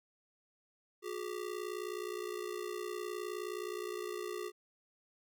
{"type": "ring-modulated tone", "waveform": "square", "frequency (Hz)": 392, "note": "G4", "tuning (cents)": 0, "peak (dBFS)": -36, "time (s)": [1.02, 4.52], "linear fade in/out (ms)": 50, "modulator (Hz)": 29.7, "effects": []}